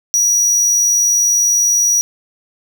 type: tone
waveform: square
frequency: 5800 Hz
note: F#8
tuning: 35 cents flat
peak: -11 dBFS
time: 0.14-2.01 s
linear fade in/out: 0 ms
effects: none